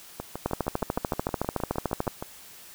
two click trains, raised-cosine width 1 ms, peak -18 / -11 dBFS, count 14 / 23, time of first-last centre 0.2-2.225 / 0.46-2.078 s, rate 6.42 / 13.6 Hz, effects white hiss -48 dBFS RMS until 2.74 s

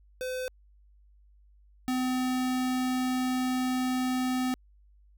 square tone pair in turn, 510 / 255 Hz, C5 / C4, -44 / -44 cents, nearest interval octave, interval 1200 cents, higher first, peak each -32 / -27 dBFS, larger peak second, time 0.21-0.48 / 1.88-4.54 s, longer second, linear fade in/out 0 ms, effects added 50 Hz sine -56 dBFS peak until 5.17 s

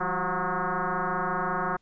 sine tone with frequency modulation, 169.3 Hz, E3, 46 cents sharp, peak -25 dBFS, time 0-1.77 s, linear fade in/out 10 ms, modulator 182 Hz, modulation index 7.6, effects pink hiss -70 dBFS RMS until 1.81 s + resampled to 16000 Hz

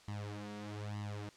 sawtooth tone with flanger, 103.83 Hz, G#2, in tune, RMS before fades -43 dBFS, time 0.08-1.29 s, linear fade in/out 0 ms, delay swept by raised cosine 1 to 4.3 ms, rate 1.1 Hz, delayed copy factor +1, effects white hiss -61 dBFS RMS until 1.36 s + low-pass 6000 Hz 12 dB/octave

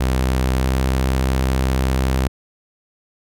sawtooth tone with pitch glide, 64.4 to 65.3 Hz, C2 to C2, -27 to -3 cents, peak -12 dBFS, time 0-2.28 s, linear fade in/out 10 ms, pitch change +24 cents, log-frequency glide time 0.55-0.7 s, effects none

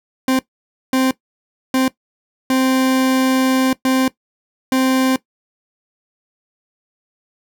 40% pulse tone bursts at uneven times, 261.2 Hz, C4, 3 cents flat, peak -12 dBFS, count 6, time 0.28-0.39 / 0.93-1.11 / 1.74-1.88 / 2.5-3.73 / 3.85-4.08 / 4.72-5.16 s, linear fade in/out 2 ms, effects noise-tail reverb RT60 0.1 s tail -18 dB re dry

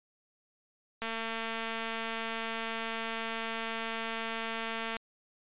click train, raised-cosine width 0.3 ms, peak -20 dBFS, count 893, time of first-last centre 1.02-4.967 s, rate 226 Hz, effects resampled to 8000 Hz

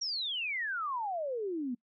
sine exponential sweep, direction down, 5740 to 233.1 Hz, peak -32 dBFS, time 0.01-1.75 s, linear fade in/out 10 ms, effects noise-tail reverb RT60 0.1 s tail -24 dB re dry

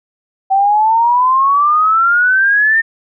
sine exponential sweep, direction up, 765 to 1827 Hz, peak -8 dBFS, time 0.5-2.82 s, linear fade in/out 20 ms, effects none

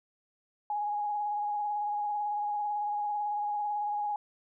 sine tone with vibrato, 830.6 Hz, G#5, in tune, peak -29 dBFS, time 0.7-4.16 s, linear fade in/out 2 ms, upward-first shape sine, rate 18 Hz, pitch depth 24 cents each way, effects none

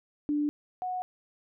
sine tone pair in turn, 294.6 / 734.2 Hz, D4 / F#5, +6 / -14 cents, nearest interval octave + major third, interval 1580 cents, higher second, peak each -25 / -30 dBFS, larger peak first, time 0.29-0.49 / 0.82-1.02 s, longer neither, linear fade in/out 0 ms, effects none

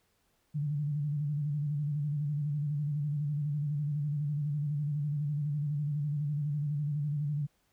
sine tone with vibrato, 146.83 Hz, D3, in tune, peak -29 dBFS, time 0.54-7.47 s, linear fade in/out 20 ms, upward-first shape square, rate 12 Hz, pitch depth 52 cents each way, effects pink hiss -73 dBFS RMS until 7.72 s

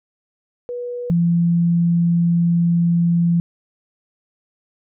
sine tone pair in turn, 487 / 170.65 Hz, B4 / F3, -24 / -40 cents, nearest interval octave + tritone, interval 1816 cents, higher first, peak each -24 / -13 dBFS, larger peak second, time 0.69-1.1 / 1.1-3.4 s, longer second, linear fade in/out 0 ms, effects none

